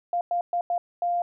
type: tone bursts at uneven times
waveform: sine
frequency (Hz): 699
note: F5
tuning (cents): +1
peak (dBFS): -22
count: 5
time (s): 0.13-0.21 / 0.31-0.41 / 0.53-0.61 / 0.7-0.78 / 1.02-1.22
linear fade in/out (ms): 2
effects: none